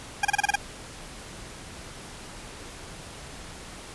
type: tone bursts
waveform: 20% pulse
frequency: 808 Hz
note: G#5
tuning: 48 cents flat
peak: -14 dBFS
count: 7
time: 0.23-0.557 s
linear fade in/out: 5 ms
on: 21 ms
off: 30 ms
effects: pink hiss -42 dBFS RMS until 3.94 s + resampled to 24000 Hz